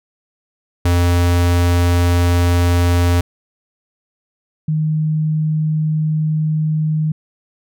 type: tone pair in turn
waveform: square / sine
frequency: 87.4 / 155.24 Hz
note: F2 / D#3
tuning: +2 / -4 cents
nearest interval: minor seventh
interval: 994 cents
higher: second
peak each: -12 / -14 dBFS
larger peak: first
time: 0.85-3.21 / 4.68-7.12 s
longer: second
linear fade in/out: 5 ms
effects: none